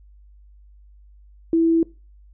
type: tone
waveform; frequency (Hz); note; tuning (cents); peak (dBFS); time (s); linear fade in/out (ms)
sine; 329.6; E4; 0; -14; 1.53-1.83; 2
effects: noise-tail reverb RT60 0.3 s tail -22 dB re dry + added 50 Hz sine -46 dBFS peak until 2.33 s